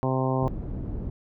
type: harmonic tone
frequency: 130.81 Hz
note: C3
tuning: in tune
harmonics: 1 / 2 / 3 / 4 / 5 / 6 / 7 / 8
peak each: -26 / -29 / -31 / -32 / -33 / -34 / -34 / -35 dBFS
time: 0.03-0.48 s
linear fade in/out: 0 ms
type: low-pass noise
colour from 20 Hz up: pink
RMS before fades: -32 dBFS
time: 0.42-1.1 s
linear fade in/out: 5 ms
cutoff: 290 Hz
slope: 12 dB/octave
effects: none